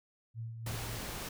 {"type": "tone with tremolo", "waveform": "sine", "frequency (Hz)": 114, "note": "A#2", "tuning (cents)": -38, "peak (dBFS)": -37, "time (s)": [0.34, 1], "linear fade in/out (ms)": 50, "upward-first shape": "sine", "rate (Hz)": 3.4, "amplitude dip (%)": 45}
{"type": "noise", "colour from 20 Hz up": "pink", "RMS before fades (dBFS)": -41, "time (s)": [0.66, 1.29], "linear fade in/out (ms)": 5}
{"effects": []}